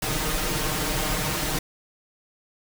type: noise with comb filter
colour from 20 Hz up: pink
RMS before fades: -26 dBFS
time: 0.02-1.59 s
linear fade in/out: 5 ms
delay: 6.5 ms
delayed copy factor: +1
effects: none